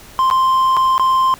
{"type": "tone with dropouts", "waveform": "triangle", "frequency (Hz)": 1046.5, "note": "C6", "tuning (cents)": 0, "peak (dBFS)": -9, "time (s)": [0.19, 1.34], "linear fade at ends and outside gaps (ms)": 0, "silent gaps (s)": [[0.301, 0.311], [0.767, 0.771], [0.98, 0.996]], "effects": ["pink hiss -40 dBFS RMS until 1.39 s"]}